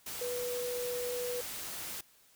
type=tone in noise; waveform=sine; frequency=490.3 Hz; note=B4; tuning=13 cents flat; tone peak=-34 dBFS; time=0.21-1.41 s; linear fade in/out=5 ms; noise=white; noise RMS=-41 dBFS; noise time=0.06-2.01 s; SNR=+4 dB; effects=white hiss -64 dBFS RMS until 2.35 s